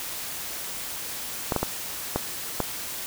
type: clicks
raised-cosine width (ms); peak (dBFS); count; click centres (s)
1; -9; 5; 1.522 / 1.563 / 1.63 / 2.16 / 2.603
effects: white hiss -34 dBFS RMS until 3.06 s